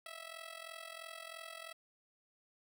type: tone with amplitude modulation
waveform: 10% pulse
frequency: 655 Hz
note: E5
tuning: 11 cents flat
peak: -35 dBFS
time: 0.06-1.73 s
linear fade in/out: 2 ms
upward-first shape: sine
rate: 43 Hz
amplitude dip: 80%
effects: none